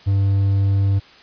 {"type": "tone", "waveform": "triangle", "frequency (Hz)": 98.5, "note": "G2", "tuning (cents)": 9, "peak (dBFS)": -12, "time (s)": [0.06, 1], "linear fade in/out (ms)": 20, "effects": ["white hiss -46 dBFS RMS until 1.22 s", "resampled to 11025 Hz"]}